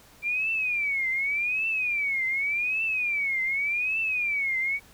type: tone with vibrato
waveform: sine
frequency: 2349 Hz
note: D7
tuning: in tune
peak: -24 dBFS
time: 0.22-4.8 s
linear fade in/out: 50 ms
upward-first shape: triangle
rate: 0.86 Hz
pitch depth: 230 cents each way
effects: pink hiss -54 dBFS RMS until 4.93 s